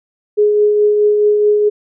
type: tone with tremolo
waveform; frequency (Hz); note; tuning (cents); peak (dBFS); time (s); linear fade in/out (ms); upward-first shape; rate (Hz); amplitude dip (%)
sine; 418.1; G#4; +12; -7; 0.37-1.7; 20; triangle; 4.7; 35
effects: none